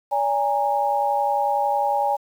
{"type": "tone cluster", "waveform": "sine", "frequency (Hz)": [573, 820, 931], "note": ["D5", "G#5", "A#5"], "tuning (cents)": [-43, -22, -2], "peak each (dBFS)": [-25, -20, -27], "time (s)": [0.11, 2.17], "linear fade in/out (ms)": 20, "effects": ["8-bit"]}